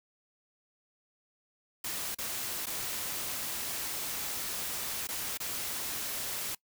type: noise with dropouts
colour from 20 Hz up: white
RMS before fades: -36 dBFS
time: 1.84-6.55 s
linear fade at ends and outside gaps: 5 ms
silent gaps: 2.148-2.185 / 2.659-2.667 / 5.072-5.087 / 5.375-5.401 s
effects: noise-tail reverb RT60 0.1 s tail -23 dB re dry